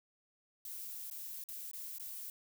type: noise with dropouts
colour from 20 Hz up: violet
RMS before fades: -45 dBFS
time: 0.65-2.3 s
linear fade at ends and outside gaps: 2 ms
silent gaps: 1.101-1.111 / 1.439-1.487 / 1.714-1.733 / 1.984-1.997 s
effects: none